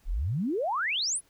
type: exponential sweep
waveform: sine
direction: up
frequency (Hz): 30.87 to 10740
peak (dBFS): -26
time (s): 0.05-1.21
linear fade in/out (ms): 50
effects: pink hiss -65 dBFS RMS until 1.29 s